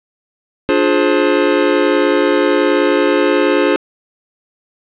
square chord, D half-diminished seventh, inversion none, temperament just, 293.7 / 352.4 / 422.9 / 528.6 Hz, D4 / F4 / Ab4 / C5, 0 / +16 / +31 / +18 cents, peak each -17 dBFS, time 0.69-3.76 s, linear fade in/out 0 ms, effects resampled to 8000 Hz + 7-bit

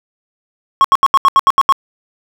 triangle tone bursts, 1094 Hz, C#6, 23 cents flat, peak -3 dBFS, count 9, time 0.81-1.724 s, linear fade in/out 0 ms, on 34 ms, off 76 ms, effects 7-bit

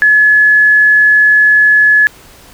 sine tone, 1706 Hz, G#6, 46 cents sharp, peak -4 dBFS, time 0.02-2.07 s, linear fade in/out 0 ms, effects pink hiss -39 dBFS RMS until 2.53 s

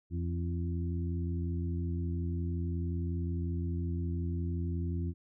harmonic tone with a mistuned harmonic, 85.5 Hz, F2, 36 cents flat, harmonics 1 / 2 / 3 / 4, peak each -32 / -38 / -42 / -44 dBFS, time 0.1-5.14 s, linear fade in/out 50 ms, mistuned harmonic 3, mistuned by +40 cents, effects none

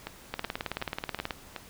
two click trains, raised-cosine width 0.3 ms, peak -15 / -19 dBFS, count 19 / 5, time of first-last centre 0.34-1.308 / 0.07-1.563 s, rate 18.6 / 2.68 Hz, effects pink hiss -51 dBFS RMS until 1.69 s

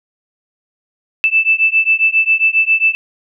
sine beating tone pair, 2637 / 2644.4 Hz, E7 / E7, 0 / +5 cents, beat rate 7.4 Hz, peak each -13 dBFS, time 1.24-2.95 s, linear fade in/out 0 ms, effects none

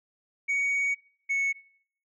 sine tone pair in turn, 2242 / 2209 Hz, C#7 / C#7, +19 / -7 cents, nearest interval unison, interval 26 cents, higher first, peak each -21 dBFS, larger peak neither, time 0.48-0.95 / 1.29-1.53 s, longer first, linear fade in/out 20 ms, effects noise-tail reverb RT60 0.6 s tail -23 dB re dry + tanh soft clip ceiling -23 dBFS

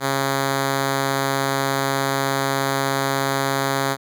5% pulse tone, 136.7 Hz, C#3, 24 cents flat, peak -8 dBFS, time 0-3.97 s, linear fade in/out 50 ms, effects none

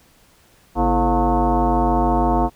sine tone with frequency modulation, 329.6 Hz, E4, in tune, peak -14 dBFS, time 0.75-2.5 s, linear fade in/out 50 ms, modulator 191 Hz, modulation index 3.4, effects pink hiss -54 dBFS RMS until 2.55 s

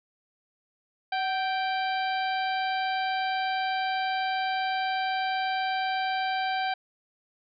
harmonic tone with a mistuned harmonic, 784 Hz, G5, in tune, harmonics 1 / 2 / 3 / 4 / 5 / 6, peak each -27 / -33 / -37 / -39 / -41 / -43 dBFS, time 1.12-6.74 s, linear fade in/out 5 ms, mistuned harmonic 1, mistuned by -62 cents, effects none

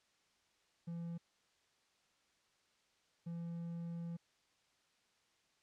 triangle tone bursts at uneven times, 169.2 Hz, E3, 45 cents sharp, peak -39 dBFS, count 2, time 0.87-1.18 / 3.26-4.17 s, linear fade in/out 10 ms, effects white hiss -75 dBFS RMS until 5.62 s + low-pass 6000 Hz 12 dB/octave

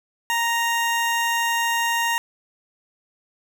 20% pulse tone, 932.3 Hz, A#5, in tune, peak -15 dBFS, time 0.3-2.18 s, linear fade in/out 0 ms, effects none

